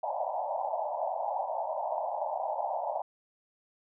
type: band-pass noise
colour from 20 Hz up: pink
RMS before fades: -33 dBFS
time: 0.03-3.02 s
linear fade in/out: 5 ms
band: 580 to 940 Hz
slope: 96 dB/octave
effects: none